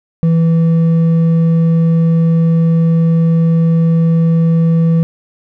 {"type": "tone with hard clipping", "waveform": "sine", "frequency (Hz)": 164.81, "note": "E3", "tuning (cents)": 0, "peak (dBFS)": -9, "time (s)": [0.23, 5.03], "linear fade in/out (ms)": 0, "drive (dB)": 4, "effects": []}